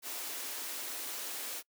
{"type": "high-pass noise", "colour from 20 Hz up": "white", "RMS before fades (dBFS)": -40, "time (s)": [0.02, 1.63], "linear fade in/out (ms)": 50, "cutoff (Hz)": 240, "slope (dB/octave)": 96, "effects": ["noise-tail reverb RT60 0.1 s tail -25 dB re dry"]}